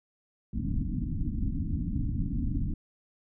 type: low-pass noise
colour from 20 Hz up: pink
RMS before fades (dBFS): -30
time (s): 0.53-2.74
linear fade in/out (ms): 5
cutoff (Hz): 300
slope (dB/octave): 96
effects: none